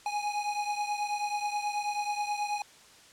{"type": "beating tone pair", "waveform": "square", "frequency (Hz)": [827, 836.3], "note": ["G#5", "G#5"], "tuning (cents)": [-8, 12], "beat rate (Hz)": 9.3, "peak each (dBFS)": [-32, -36], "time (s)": [0.06, 2.62], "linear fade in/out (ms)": 2, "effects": ["white hiss -55 dBFS RMS until 3.12 s", "low-pass 8000 Hz 12 dB/octave"]}